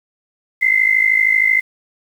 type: tone pair together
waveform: sine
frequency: 2042 / 2095 Hz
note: C7 / C7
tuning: -43 / +2 cents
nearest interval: unison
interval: 45 cents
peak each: -14 dBFS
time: 0.61-1.61 s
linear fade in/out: 20 ms
effects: 7-bit